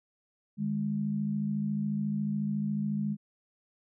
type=tone pair together; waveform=sine; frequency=152.56 / 206.6 Hz; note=D#3 / G#3; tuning=-34 / -9 cents; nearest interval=perfect fourth; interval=525 cents; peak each=-34 / -29 dBFS; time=0.57-3.17 s; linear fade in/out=50 ms; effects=none